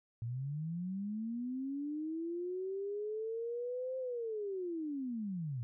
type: linear two-way sweep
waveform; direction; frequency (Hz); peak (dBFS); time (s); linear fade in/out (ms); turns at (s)
sine; up then down; 112.4 to 523.3 to 112.5; -36; 0.22-5.63; 0; 3.98
effects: none